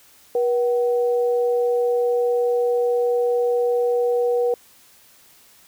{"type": "tone pair together", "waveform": "sine", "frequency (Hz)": [482.3, 757.6], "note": ["B4", "F#5"], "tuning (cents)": [-41, 41], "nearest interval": "minor sixth", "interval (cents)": 782, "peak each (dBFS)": [-17, -29], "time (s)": [0.35, 4.54], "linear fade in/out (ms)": 2, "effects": ["white hiss -52 dBFS RMS until 5.67 s"]}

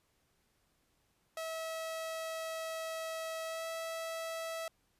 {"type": "tone with pitch glide", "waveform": "sawtooth", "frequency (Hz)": [647, 653.8], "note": ["E5", "E5"], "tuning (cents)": [-32, -14], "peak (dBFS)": -34, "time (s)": [1.37, 4.68], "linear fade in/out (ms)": 2, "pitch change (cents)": 18, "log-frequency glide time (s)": [3.45, 3.66], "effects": ["pink hiss -75 dBFS RMS until 4.99 s", "resampled to 32000 Hz"]}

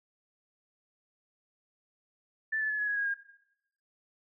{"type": "tone with pitch steps", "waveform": "sine", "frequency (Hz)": [1760, 1735.8, 1711.9, 1688.3, 1665.1, 1642.1, 1619.5], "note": ["A6", "A6", "A6", "G#6", "G#6", "G#6", "G#6"], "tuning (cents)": [0, -24, -48, 28, 4, -20, -44], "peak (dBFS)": -28, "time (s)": [2.52, 3.143], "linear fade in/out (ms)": 10, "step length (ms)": 89, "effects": ["noise-tail reverb RT60 0.8 s tail -17 dB re dry"]}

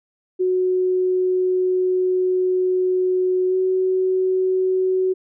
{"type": "tone with pitch glide", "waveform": "sine", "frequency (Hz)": [368.4, 373.5], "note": ["F#4", "F#4"], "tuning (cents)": [-7, 16], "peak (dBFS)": -16, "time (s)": [0.39, 5.14], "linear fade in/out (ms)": 20, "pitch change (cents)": 23, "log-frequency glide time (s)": [3.48, 3.55], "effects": []}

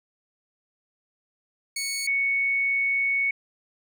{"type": "tone pair in turn", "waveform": ["15% pulse", "sine"], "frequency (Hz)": [2219, 2219], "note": ["C#7", "C#7"], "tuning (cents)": [1, 1], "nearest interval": "unison", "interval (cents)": 0, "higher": "neither", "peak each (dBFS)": -21, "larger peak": "neither", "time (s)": [[1.76, 2.07], [2.07, 3.31]], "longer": "second", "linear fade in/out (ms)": 5, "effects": []}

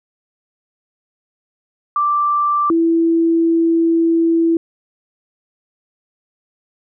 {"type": "tone pair in turn", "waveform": "sine", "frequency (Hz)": [1174.7, 331.3], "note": ["D6", "E4"], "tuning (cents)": [0, 9], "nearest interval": "octave + minor seventh", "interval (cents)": 2191, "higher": "first", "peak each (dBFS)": [-13, -11], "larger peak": "second", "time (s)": [[1.96, 2.7], [2.7, 4.57]], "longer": "second", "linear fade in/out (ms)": 2, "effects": []}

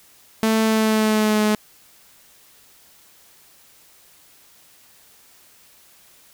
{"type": "tone with pitch glide", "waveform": "sawtooth", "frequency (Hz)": [221.1, 212.6], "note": ["A3", "G#3"], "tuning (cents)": [9, 41], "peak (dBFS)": -12, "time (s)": [0.43, 1.55], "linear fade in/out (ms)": 0, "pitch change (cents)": -68, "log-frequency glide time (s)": [0.63, 1.42], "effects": ["white hiss -52 dBFS RMS until 6.33 s"]}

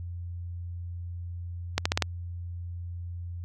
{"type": "accelerating click train", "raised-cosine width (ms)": 0.2, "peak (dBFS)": -6, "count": 5, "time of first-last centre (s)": [1.78, 2.023], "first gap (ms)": 75, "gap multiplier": 0.86, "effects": ["added 87 Hz sine -34 dBFS peak until 3.44 s"]}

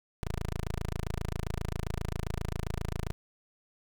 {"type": "tone", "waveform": "10% pulse", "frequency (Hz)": 27.5, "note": "A0", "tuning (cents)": 0, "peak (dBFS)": -24, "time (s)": [0.23, 3.12], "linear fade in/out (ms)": 0, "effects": []}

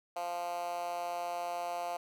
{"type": "tone with high-pass filter", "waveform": "10% pulse", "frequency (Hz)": 174.2, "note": "F3", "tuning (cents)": -4, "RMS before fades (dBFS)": -37, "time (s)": [0.16, 1.97], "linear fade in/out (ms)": 5, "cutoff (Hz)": 670, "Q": 3.9, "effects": []}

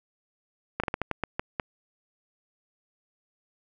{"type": "slowing click train", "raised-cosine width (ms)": 0.5, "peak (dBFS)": -12, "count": 9, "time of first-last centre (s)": [0.8, 1.598], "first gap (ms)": 36, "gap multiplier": 1.28, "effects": []}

